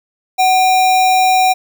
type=tone with sample-and-hold; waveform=sine; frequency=747 Hz; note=F#5; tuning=16 cents sharp; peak=-8 dBFS; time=0.38-1.54 s; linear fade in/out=20 ms; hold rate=3150 Hz; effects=none